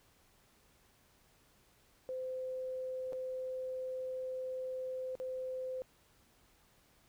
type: tone with dropouts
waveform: sine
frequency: 515 Hz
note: C5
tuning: 28 cents flat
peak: -37 dBFS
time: 2.09-5.82 s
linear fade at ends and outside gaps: 0 ms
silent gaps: 3.124-3.131 / 5.153-5.2 s
effects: pink hiss -68 dBFS RMS until 7.08 s